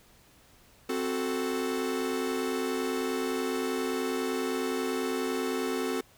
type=chord; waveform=45% pulse; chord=F# diminished; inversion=second; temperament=equal; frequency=261.6 / 370 / 440 Hz; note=C4 / F#4 / A4; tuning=0 / 0 / 0 cents; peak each=-33 dBFS; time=0.89-6.01 s; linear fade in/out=5 ms; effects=pink hiss -59 dBFS RMS until 6.17 s